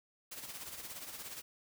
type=noise with tremolo; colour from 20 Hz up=white; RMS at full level=-44 dBFS; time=0.31-1.42 s; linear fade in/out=10 ms; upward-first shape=sine; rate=17 Hz; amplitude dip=55%; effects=none